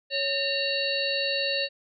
harmonic tone with a mistuned harmonic, 554.4 Hz, C#5, in tune, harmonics 1 / 3 / 5 / 7 / 8, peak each -30 / -34 / -30 / -32 / -30 dBFS, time 0.1-1.69 s, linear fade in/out 50 ms, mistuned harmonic 3, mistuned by +150 cents, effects none

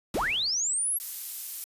sine linear sweep, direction up, 75 to 11610 Hz, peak -25 dBFS, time 0.14-0.99 s, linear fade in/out 20 ms
pink noise with exponential decay, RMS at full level -34 dBFS, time 0.14-0.79 s, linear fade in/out 2 ms, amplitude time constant 140 ms
violet noise, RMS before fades -33 dBFS, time 1-1.64 s, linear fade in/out 0 ms
effects resampled to 32000 Hz

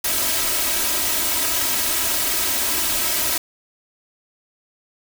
white noise with comb filter, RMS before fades -21 dBFS, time 0.04-3.38 s, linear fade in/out 5 ms, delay 3.1 ms, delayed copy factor +0.75, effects none

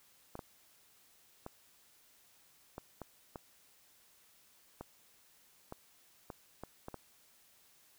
clicks, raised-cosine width 1 ms, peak -29 dBFS, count 12, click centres 0.354 / 0.392 / 1.464 / 2.781 / 3.017 / 3.358 / 4.81 / 5.724 / 6.302 / 6.636 / 6.884 / 6.943 s, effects white hiss -66 dBFS RMS until 7.98 s

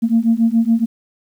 sine beating tone pair, 225.1 / 232.2 Hz, A3 / A#3, +40 / -7 cents, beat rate 7.1 Hz, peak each -14 dBFS, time 0.02-0.86 s, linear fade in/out 20 ms, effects tanh soft clip ceiling -5 dBFS + 8-bit

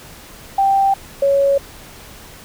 sine tone pair in turn, 784 / 555.9 Hz, G5 / C#5, 0 / +5 cents, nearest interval tritone, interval 595 cents, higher first, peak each -11 dBFS, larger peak neither, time 0.58-0.94 / 1.22-1.58 s, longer neither, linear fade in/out 5 ms, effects pink hiss -39 dBFS RMS until 2.44 s

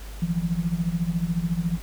sine tone with tremolo, 169.9 Hz, F3, 47 cents flat, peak -18 dBFS, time 0.22-1.78 s, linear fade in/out 2 ms, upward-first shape triangle, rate 14 Hz, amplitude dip 95%, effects added 50 Hz sine -35 dBFS peak until 1.82 s + pink hiss -45 dBFS RMS until 1.82 s

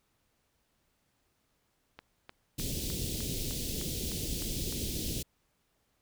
click train, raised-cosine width 0.3 ms, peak -29 dBFS, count 10, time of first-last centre 1.99-4.726 s, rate 3.29 Hz
pink band-stop noise, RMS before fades -35 dBFS, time 2.58-5.23 s, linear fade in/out 10 ms, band 430 to 3200 Hz, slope 24 dB/octave
effects pink hiss -75 dBFS RMS until 6.01 s

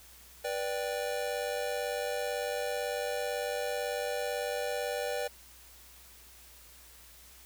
square chord, G major, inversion first, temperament just, 490 / 588 / 784 Hz, B4 / D5 / G5, -14 / +2 / 0 cents, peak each -36 / -36 / -40 dBFS, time 0.44-5.28 s, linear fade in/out 10 ms, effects added 60 Hz sine -59 dBFS peak until 7.45 s + white hiss -55 dBFS RMS until 7.45 s

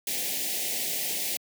white band-stop noise, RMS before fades -30 dBFS, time 0.07-1.37 s, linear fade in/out 2 ms, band 780 to 1900 Hz, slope 48 dB/octave, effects high-pass 200 Hz 12 dB/octave

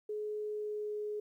sine tone with pitch glide, 423.1 to 420.2 Hz, G#4 to G#4, +32 to +20 cents, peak -35 dBFS, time 0.09-1.2 s, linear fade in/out 5 ms, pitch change -12 cents, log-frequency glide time 0.42-0.94 s, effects 12-bit

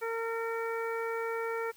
harmonic tone, 456.8 Hz, A#4, 35 cents flat, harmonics 1 / 2 / 3 / 4 / 5, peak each -33 / -40 / -39 / -43 / -44 dBFS, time 0.01-1.72 s, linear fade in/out 20 ms, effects white hiss -59 dBFS RMS until 1.76 s

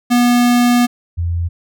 square / sine tone pair in turn, 242.7 / 85.36 Hz, B3 / F2, -30 / -39 cents, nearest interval octave + tritone, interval 1809 cents, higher first, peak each -10 / -15 dBFS, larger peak first, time 0.1-0.87 / 1.17-1.49 s, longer first, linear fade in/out 20 ms, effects none

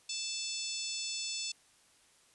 harmonic tone, 880 Hz, A5, in tune, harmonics 3 / 4 / 5 / 6 / 7 / 8 / 9, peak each -44 / -43 / -43 / -41 / -46 / -45 / -44 dBFS, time 0.09-1.52 s, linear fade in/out 5 ms, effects white hiss -65 dBFS RMS until 2.34 s + resampled to 24000 Hz

